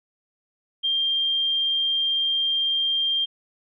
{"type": "tone", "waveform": "sine", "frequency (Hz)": 3189, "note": "G7", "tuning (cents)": 29, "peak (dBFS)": -20, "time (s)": [0.83, 3.26], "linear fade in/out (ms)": 20, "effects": []}